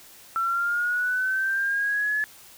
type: linear sweep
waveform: sine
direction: up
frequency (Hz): 1339 to 1719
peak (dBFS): -22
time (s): 0.36-2.24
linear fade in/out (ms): 0
effects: white hiss -49 dBFS RMS until 2.57 s